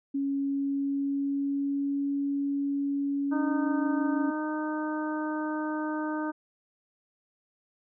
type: tone with pitch glide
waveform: sine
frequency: 277.2 to 280.9 Hz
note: C#4 to C#4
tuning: 0 to +23 cents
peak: -26 dBFS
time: 0.14-4.31 s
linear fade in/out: 10 ms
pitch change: +23 cents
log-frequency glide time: 0.36-2.11 s
type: harmonic tone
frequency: 306.9 Hz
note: D#4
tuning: 24 cents flat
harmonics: 1 / 2 / 3 / 4 / 5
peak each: -30 / -38 / -37 / -40 / -40 dBFS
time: 3.31-6.32 s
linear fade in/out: 20 ms
effects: none